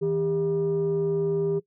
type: tone pair together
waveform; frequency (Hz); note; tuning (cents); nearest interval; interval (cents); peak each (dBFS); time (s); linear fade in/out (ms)
sine; 160 / 399.5; D#3 / G4; +49 / +33; octave + major third; 1584; -27 / -22; 0.01-1.6; 20
effects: noise-tail reverb RT60 0.1 s tail -19 dB re dry + tanh soft clip ceiling -18 dBFS